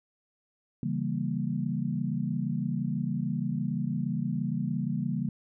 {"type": "chord", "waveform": "sine", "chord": "C# diminished seventh", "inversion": "none", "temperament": "equal", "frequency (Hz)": [138.59, 164.81, 196, 233.1], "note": ["C#3", "E3", "G3", "Bb3"], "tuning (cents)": [0, 0, 0, 0], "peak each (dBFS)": -33, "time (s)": [0.83, 5.29], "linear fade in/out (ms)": 2, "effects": []}